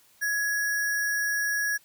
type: tone with sample-and-hold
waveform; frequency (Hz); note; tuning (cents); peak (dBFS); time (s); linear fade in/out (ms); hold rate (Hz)
sine; 1674; G#6; +13; -24; 0.21-1.78; 20; 7350
effects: white hiss -60 dBFS RMS until 1.84 s